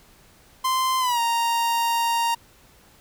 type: tone with pitch glide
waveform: 45% pulse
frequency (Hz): 1039 to 931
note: C6 to A#5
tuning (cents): -12 to -2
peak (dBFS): -20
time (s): 0.64-2.35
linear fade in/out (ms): 10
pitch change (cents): -190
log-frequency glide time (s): 0.99-1.2
effects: pink hiss -54 dBFS RMS until 3 s